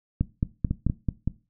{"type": "two click trains", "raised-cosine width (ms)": 5, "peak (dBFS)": [-10, -12], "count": [4, 4], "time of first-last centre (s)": [[0.21, 0.866], [0.71, 1.276]], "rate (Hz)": [4.57, 5.3], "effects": ["noise-tail reverb RT60 0.3 s tail -18 dB re dry"]}